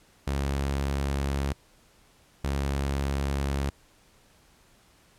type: tone pair in turn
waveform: sawtooth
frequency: 69.3 / 69.3 Hz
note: C#2 / C#2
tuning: 0 / 0 cents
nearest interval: unison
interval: 0 cents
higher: neither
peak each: -22 dBFS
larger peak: neither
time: 0.27-1.53 / 2.44-3.7 s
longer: neither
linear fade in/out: 5 ms
effects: pink hiss -60 dBFS RMS until 5.18 s + low-pass 12000 Hz 12 dB/octave